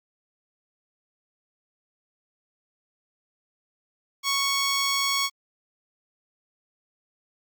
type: tone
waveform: 10% pulse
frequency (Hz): 1108.7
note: C#6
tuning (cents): 0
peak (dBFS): -14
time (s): 4.23-5.3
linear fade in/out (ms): 50
effects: Opus 48 kbps